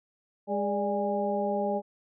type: harmonic tone with a mistuned harmonic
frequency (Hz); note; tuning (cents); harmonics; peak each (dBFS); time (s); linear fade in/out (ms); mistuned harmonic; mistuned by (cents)
204.9; G#3; -23; 1 / 2 / 3 / 4; -32 / -32 / -30 / -32; 0.47-1.82; 50; 3; -65
effects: none